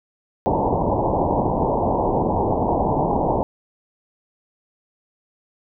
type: low-pass noise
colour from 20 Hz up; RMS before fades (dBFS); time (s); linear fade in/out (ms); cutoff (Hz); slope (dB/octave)
white; -20; 0.46-3.43; 0; 970; 96
effects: none